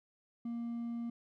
triangle tone with hard clipping, 234.4 Hz, A#3, 10 cents sharp, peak -37 dBFS, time 0.45-1.1 s, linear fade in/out 5 ms, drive 5 dB, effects none

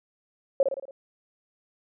sine tone with echo, 545 Hz, C#5, 29 cents flat, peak -16 dBFS, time 0.6-0.63 s, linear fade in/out 2 ms, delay 56 ms, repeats 5, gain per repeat -5 dB, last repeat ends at 0.91 s, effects none

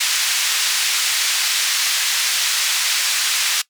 white band-pass noise, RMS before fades -19 dBFS, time 0-3.62 s, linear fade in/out 10 ms, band 1700 to 6300 Hz, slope 12 dB/octave, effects noise-tail reverb RT60 0.1 s tail -20 dB re dry

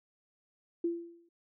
sine tone with exponential decay, 340 Hz, F4, 46 cents flat, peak -26 dBFS, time 0.84-1.29 s, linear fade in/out 5 ms, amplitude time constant 97 ms, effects none

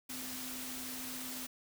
sine tone in noise, 255.4 Hz, C4, 42 cents flat, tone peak -47 dBFS, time 0.09-1.47 s, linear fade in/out 10 ms, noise white, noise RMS -43 dBFS, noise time 0.09-1.47 s, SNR -7 dB, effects none

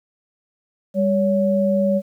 sine tone pair together, 199.05 / 563 Hz, G3 / C#5, +27 / +27 cents, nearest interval octave + tritone, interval 1800 cents, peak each -18 dBFS, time 0.94-2.02 s, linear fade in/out 50 ms, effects 9-bit

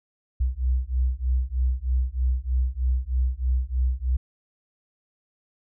sine beating tone pair, 61.74 / 64.94 Hz, B1 / C2, 0 / -12 cents, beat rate 3.2 Hz, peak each -24 / -24 dBFS, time 0.4-4.17 s, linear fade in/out 10 ms, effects none

